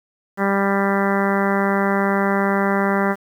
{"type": "harmonic tone", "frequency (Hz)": 197.5, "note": "G3", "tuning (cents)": 13, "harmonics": [1, 2, 3, 4, 5, 6, 7, 8, 9, 10], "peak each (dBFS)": [-20, -23, -25, -26, -27, -28, -28, -29, -30, -30], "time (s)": [0.37, 3.16], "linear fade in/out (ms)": 50, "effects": ["8-bit"]}